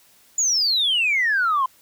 sine exponential sweep, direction down, 7040 to 1016 Hz, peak -16 dBFS, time 0.38-1.66 s, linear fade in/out 5 ms, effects tanh soft clip ceiling -13 dBFS + white hiss -55 dBFS RMS until 1.81 s

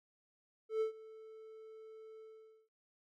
triangle tone with ADSR envelope, 440 Hz, A4, in tune, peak -28 dBFS, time 0.69-2.69 s, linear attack 120 ms, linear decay 110 ms, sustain -21 dB, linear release 490 ms, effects none

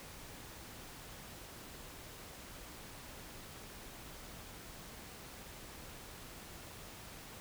silence, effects pink hiss -51 dBFS RMS until 7.4 s

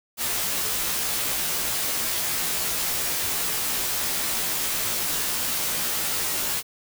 white noise with comb filter, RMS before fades -26 dBFS, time 0.17-6.63 s, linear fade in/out 50 ms, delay 15 ms, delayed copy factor -0.85, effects none

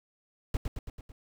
brown noise with echo, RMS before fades -27 dBFS, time 0.54-0.57 s, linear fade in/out 2 ms, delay 110 ms, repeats 5, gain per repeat -4 dB, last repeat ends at 1.12 s, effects none

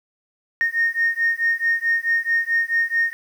sine beating tone pair, 1842 / 1846.6 Hz, A#6 / A#6, -21 / -17 cents, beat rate 4.6 Hz, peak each -20 dBFS, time 0.61-3.13 s, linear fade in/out 0 ms, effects tanh soft clip ceiling -11 dBFS + 8-bit

